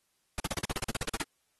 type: noise bursts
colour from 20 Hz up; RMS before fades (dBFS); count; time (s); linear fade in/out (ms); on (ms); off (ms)
pink; -32; 14; 0.38-1.22; 2; 21; 42
effects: white hiss -75 dBFS RMS until 1.59 s + AAC 32 kbps